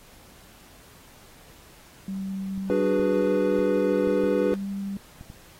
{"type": "tone with pitch glide", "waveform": "sine", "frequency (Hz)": [193, 197.51], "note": ["G3", "G3"], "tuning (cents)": [-27, 13], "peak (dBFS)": -28, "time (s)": [2.08, 4.97], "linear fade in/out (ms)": 2, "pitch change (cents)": 40, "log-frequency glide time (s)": [3.03, 4.71]}
{"type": "clicks", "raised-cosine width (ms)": 5, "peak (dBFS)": -29, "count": 8, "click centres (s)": [2.578, 2.997, 3.59, 4.075, 4.238, 4.524, 5.211, 5.301]}
{"type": "chord", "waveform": "triangle", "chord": "G# half-diminished seventh", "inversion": "second", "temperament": "equal", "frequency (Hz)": [293.7, 370, 415.3, 493.9], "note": ["D4", "F#4", "G#4", "B4"], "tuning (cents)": [0, 0, 0, 0], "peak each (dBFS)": [-25, -26, -25, -22], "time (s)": [2.7, 4.54], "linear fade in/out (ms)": 0}
{"effects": ["pink hiss -52 dBFS RMS until 5.59 s", "AAC 48 kbps"]}